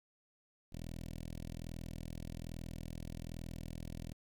10% pulse tone with notch filter, 41.2 Hz, E1, in tune, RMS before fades -45 dBFS, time 0.72-4.13 s, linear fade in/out 10 ms, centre 1200 Hz, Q 0.52, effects 12-bit

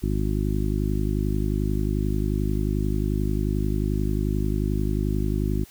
harmonic tone, 51.3 Hz, G#1, 21 cents flat, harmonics 1 / 2 / 3 / 4 / 5 / 6 / 7, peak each -25 / -28 / -30 / -31 / -32 / -33 / -33 dBFS, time 0.02-5.65 s, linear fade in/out 20 ms, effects white hiss -51 dBFS RMS until 5.7 s

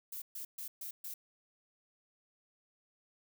violet noise bursts, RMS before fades -43 dBFS, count 5, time 0.12-1.14 s, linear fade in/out 5 ms, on 100 ms, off 130 ms, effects none

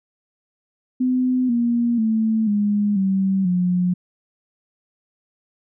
sine tone with pitch steps, 253.9 / 236.9 / 221 / 206.2 / 192.42 / 179.53 Hz, B3 / A#3 / A3 / G#3 / G3 / F3, +48 / +28 / +8 / -12 / -32 / +48 cents, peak -16 dBFS, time 1-3.94 s, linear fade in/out 10 ms, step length 490 ms, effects none

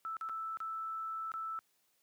sine tone with dropouts, 1318.5 Hz, E6, in tune, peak -37 dBFS, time 0.05-1.59 s, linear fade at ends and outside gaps 0 ms, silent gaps 0.168-0.211 / 0.289-0.295 / 0.571-0.603 / 1.318-1.339 s, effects white hiss -75 dBFS RMS until 2.02 s + high-pass 100 Hz 12 dB/octave

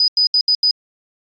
sine tone bursts at uneven times, 4978 Hz, D#8, in tune, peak -11 dBFS, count 5, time 0-0.08 / 0.17-0.27 / 0.34-0.41 / 0.48-0.55 / 0.63-0.71 s, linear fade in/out 2 ms, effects AAC 48 kbps

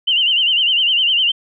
sine tone with vibrato, 2947 Hz, F#7, 8 cents flat, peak -12 dBFS, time 0.07-1.32 s, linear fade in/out 10 ms, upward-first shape sine, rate 9.9 Hz, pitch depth 110 cents each way, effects none

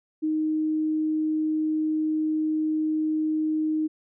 sine tone, 311.1 Hz, D#4, in tune, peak -22 dBFS, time 0.22-3.88 s, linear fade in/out 20 ms, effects none

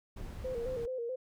brown noise, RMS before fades -43 dBFS, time 0.16-0.86 s, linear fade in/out 10 ms
sine tone with vibrato, 490.7 Hz, B4, 11 cents flat, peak -34 dBFS, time 0.44-1.16 s, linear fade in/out 10 ms, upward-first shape square, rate 4.6 Hz, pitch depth 80 cents each way
effects none

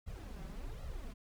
brown noise with flanger, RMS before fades -44 dBFS, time 0.06-1.14 s, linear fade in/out 20 ms, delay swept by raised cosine 1.5 to 5.3 ms, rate 1.3 Hz, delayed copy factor +0.95, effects none

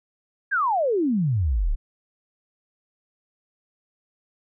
sine exponential sweep, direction down, 1679 to 30.26 Hz, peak -19 dBFS, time 0.51-1.76 s, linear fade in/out 20 ms, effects none

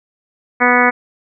harmonic tone, 246.2 Hz, B3, 5 cents flat, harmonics 1 / 2 / 3 / 4 / 5 / 6 / 7 / 8 / 9, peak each -18 / -18 / -18 / -18 / -18 / -18 / -18 / -18 / -18 dBFS, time 0.6-0.91 s, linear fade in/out 20 ms, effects none

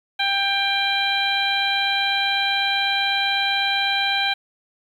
harmonic tone, 792 Hz, G5, 18 cents sharp, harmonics 1 / 2 / 3 / 4 / 5, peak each -25 / -25 / -25 / -25 / -25 dBFS, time 0.19-4.34 s, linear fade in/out 10 ms, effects 8-bit

